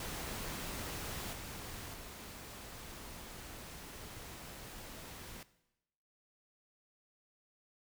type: noise with level steps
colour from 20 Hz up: pink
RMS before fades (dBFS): -42 / -46 / -49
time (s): 0-5.43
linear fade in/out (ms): 2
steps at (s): 1.33 / 1.94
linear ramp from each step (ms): 2
effects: noise-tail reverb RT60 0.9 s tail -17 dB re dry